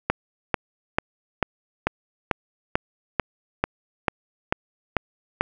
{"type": "click train", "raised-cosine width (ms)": 0.5, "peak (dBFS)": -4, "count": 13, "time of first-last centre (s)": [0.1, 5.41], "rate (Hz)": 2.26, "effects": []}